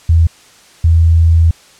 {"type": "tone pair in turn", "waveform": "sine", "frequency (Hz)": [82.41, 82.41], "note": ["E2", "E2"], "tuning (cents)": [0, 0], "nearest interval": "unison", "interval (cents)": 0, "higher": "neither", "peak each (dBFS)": -5, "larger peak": "neither", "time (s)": [[0.09, 0.27], [0.84, 1.51]], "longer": "second", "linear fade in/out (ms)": 5, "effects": ["white hiss -43 dBFS RMS until 1.79 s", "low-pass 8000 Hz 12 dB/octave"]}